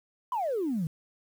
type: exponential sweep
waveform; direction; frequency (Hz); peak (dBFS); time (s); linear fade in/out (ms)
sine; down; 1046.5 to 149.6; -26; 0.32-0.87; 2
effects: tanh soft clip ceiling -22 dBFS + 9-bit